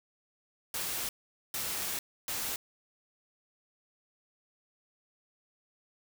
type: noise bursts at uneven times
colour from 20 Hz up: white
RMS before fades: -35 dBFS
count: 3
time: 0.74-1.09 / 1.54-1.99 / 2.28-2.56 s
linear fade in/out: 2 ms
effects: none